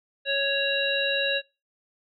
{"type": "harmonic tone", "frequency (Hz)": 554.4, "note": "C#5", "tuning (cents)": 0, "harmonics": [1, 3, 5, 7], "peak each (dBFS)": [-28, -28, -28, -28], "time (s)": [0.25, 1.42], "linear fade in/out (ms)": 50, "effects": ["noise-tail reverb RT60 0.3 s tail -24 dB re dry"]}